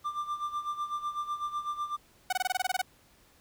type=tone with tremolo; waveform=triangle; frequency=1187 Hz; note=D6; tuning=18 cents sharp; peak=-27 dBFS; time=0.04-1.97 s; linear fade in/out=20 ms; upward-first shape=sine; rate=8 Hz; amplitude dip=75%
type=tone bursts; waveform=sawtooth; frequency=745 Hz; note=F#5; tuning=12 cents sharp; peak=-22 dBFS; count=11; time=2.3-2.817 s; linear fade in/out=5 ms; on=27 ms; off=22 ms
effects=pink hiss -62 dBFS RMS until 3.4 s